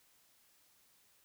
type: silence
effects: white hiss -69 dBFS RMS until 1.24 s